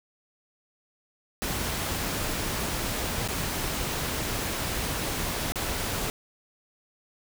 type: noise with dropouts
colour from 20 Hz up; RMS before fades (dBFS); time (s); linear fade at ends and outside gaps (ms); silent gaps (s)
pink; -30; 1.42-6.1; 0; 3.277-3.286 / 5.521-5.557
effects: none